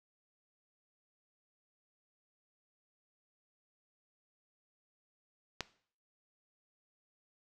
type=click; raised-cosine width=0.2 ms; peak=-17 dBFS; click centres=5.607 s; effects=noise-tail reverb RT60 0.5 s tail -17 dB re dry